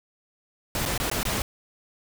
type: noise with dropouts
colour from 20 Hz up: pink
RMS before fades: -27 dBFS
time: 0.75-1.42 s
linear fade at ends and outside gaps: 1 ms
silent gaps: 0.853-0.859 / 0.978-1 / 1.1-1.114 / 1.231-1.252 s
effects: none